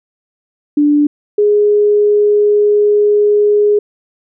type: tone pair in turn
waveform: sine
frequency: 293.7 / 415.4 Hz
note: D4 / G#4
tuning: 0 / 0 cents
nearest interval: tritone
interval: 600 cents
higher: second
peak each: -7 dBFS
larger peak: neither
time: 0.77-1.07 / 1.38-3.79 s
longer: second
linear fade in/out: 5 ms
effects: none